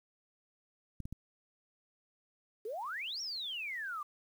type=clicks; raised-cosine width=5 ms; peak=-29 dBFS; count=3; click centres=1.003 / 1.055 / 1.126 s
type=exponential two-way sweep; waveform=sine; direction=up then down; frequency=403.2 to 5700 to 1147 Hz; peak=-37 dBFS; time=2.65-4.03 s; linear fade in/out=5 ms; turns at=3.21 s
effects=10-bit